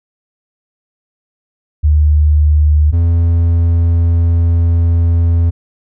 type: tone pair in turn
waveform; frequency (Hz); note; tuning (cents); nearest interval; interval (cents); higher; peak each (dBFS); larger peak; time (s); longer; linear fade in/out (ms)
sine / triangle; 75.3 / 84.52; D2 / E2; +44 / +44; major second; 200; second; -6 / -6; neither; 1.83-2.92 / 2.92-5.51; second; 20
effects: none